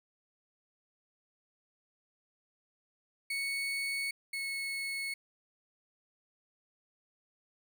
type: tone pair in turn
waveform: 35% pulse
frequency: 2217 / 2197 Hz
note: C#7 / C#7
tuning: 0 / -16 cents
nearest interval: unison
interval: 16 cents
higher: first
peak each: -31 / -33 dBFS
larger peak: first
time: 3.3-4.11 / 4.33-5.14 s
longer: neither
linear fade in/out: 5 ms
effects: none